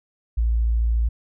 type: tone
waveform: sine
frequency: 57 Hz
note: A#1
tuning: 38 cents flat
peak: -17 dBFS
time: 0.37-1.09 s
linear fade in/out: 10 ms
effects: none